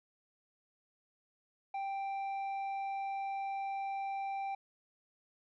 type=tone with low-pass filter; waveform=square; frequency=785 Hz; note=G5; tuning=2 cents sharp; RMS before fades=-38 dBFS; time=1.74-4.55 s; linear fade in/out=5 ms; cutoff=1600 Hz; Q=4.8; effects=none